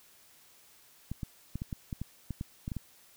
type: clicks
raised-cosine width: 5 ms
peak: -23 dBFS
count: 12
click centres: 1.116 / 1.232 / 1.556 / 1.619 / 1.728 / 1.928 / 2.016 / 2.307 / 2.411 / 2.679 / 2.718 / 2.767 s
effects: white hiss -60 dBFS RMS until 3.16 s